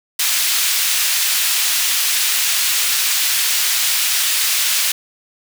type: high-pass noise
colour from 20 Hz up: pink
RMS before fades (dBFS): -17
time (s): 0.19-4.92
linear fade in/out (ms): 5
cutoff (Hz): 2600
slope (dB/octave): 12
effects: none